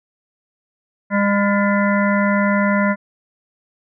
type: harmonic tone with a mistuned harmonic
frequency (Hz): 202.2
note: G#3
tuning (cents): -46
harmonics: 1 / 3 / 5 / 7 / 9 / 10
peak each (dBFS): -16 / -21 / -23 / -24 / -26 / -26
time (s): 1.1-2.96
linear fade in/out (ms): 50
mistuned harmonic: 9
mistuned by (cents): -58
effects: none